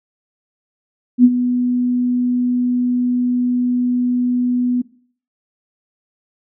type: tone with ADSR envelope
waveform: sine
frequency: 246.9 Hz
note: B3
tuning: in tune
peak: -3 dBFS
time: 1.18-4.82 s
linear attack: 62 ms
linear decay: 48 ms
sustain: -11 dB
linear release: 10 ms
effects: noise-tail reverb RT60 0.5 s tail -19 dB re dry